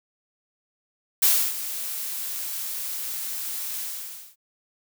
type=noise with ADSR envelope; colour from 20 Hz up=blue; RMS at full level=-17 dBFS; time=1.22-4.36 s; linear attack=10 ms; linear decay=300 ms; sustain=-14 dB; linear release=560 ms; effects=none